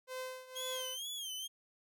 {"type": "tone with tremolo", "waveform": "sawtooth", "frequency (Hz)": 514, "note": "C5", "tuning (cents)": -31, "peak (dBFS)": -35, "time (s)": [0.07, 0.98], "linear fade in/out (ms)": 50, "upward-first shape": "triangle", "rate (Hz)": 1.9, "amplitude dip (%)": 85}
{"type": "tone with vibrato", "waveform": "sawtooth", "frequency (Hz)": 3211, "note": "G7", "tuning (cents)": 41, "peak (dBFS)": -37, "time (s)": [0.55, 1.48], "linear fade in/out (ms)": 20, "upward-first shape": "sine", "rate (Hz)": 2.2, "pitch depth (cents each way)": 110}
{"effects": []}